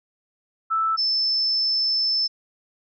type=tone pair in turn; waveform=sine; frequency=1318.5 / 5274 Hz; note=E6 / E8; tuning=0 / 0 cents; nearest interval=2 octaves; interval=2400 cents; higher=second; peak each=-19 dBFS; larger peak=neither; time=0.7-0.97 / 0.97-2.28 s; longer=second; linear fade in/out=20 ms; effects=none